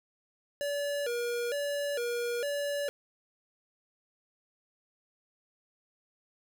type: tone with vibrato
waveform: square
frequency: 523.3 Hz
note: C5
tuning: in tune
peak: -31 dBFS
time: 0.61-2.89 s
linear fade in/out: 0 ms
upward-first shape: square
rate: 1.1 Hz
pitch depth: 160 cents each way
effects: none